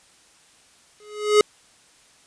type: tone with exponential growth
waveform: square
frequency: 420 Hz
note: G#4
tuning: 19 cents sharp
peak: -10 dBFS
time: 1-1.41 s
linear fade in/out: 2 ms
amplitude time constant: 89 ms
effects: white hiss -55 dBFS RMS until 2.26 s + resampled to 22050 Hz